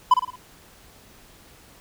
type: tone with echo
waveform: triangle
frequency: 1003 Hz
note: B5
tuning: 26 cents sharp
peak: -8 dBFS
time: 0.11-0.14 s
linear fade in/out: 5 ms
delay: 55 ms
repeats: 4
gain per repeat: -7 dB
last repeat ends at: 0.36 s
effects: pink hiss -51 dBFS RMS until 1.8 s